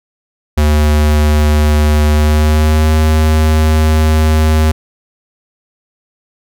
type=tone with pitch glide; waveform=square; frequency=75.3 to 78.05 Hz; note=D2 to D#2; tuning=+44 to +6 cents; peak=-8 dBFS; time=0.57-4.72 s; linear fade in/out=10 ms; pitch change=+62 cents; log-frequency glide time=2.12-2.92 s; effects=none